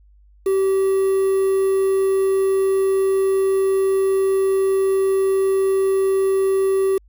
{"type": "tone with quantisation", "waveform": "triangle", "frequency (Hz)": 385.9, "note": "G4", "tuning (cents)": -27, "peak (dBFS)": -13, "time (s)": [0.46, 6.98], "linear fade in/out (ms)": 5, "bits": 6, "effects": ["added 50 Hz sine -48 dBFS peak until 7.08 s"]}